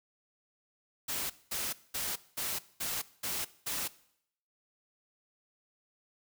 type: noise bursts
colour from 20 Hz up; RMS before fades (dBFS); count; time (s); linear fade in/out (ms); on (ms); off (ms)
white; -35; 7; 1.08-3.88; 10; 220; 210
effects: noise-tail reverb RT60 0.7 s tail -19 dB re dry